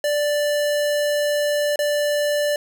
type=tone with dropouts; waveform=square; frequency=587.3 Hz; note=D5; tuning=in tune; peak=-19 dBFS; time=0.04-2.56 s; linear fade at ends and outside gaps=2 ms; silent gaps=1.759-1.79 s; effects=none